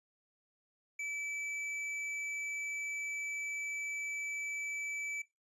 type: tone with hard clipping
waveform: sine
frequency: 2307 Hz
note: D7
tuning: 31 cents flat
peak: -38 dBFS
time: 0.99-5.22 s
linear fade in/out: 5 ms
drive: 16 dB
effects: noise-tail reverb RT60 0.2 s tail -18 dB re dry + resampled to 24000 Hz